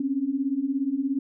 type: beating tone pair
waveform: sine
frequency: 261.6 / 278.6 Hz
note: C4 / C#4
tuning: 0 / +9 cents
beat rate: 17 Hz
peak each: -28 / -25 dBFS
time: 0-1.19 s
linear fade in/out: 5 ms
effects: none